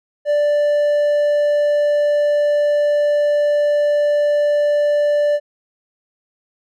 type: tone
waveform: triangle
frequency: 587.3 Hz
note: D5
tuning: in tune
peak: -11 dBFS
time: 0.25-5.4 s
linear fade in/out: 50 ms
effects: none